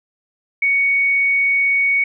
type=tone; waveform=sine; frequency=2231 Hz; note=C#7; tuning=11 cents sharp; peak=-13 dBFS; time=0.62-2.04 s; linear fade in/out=5 ms; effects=none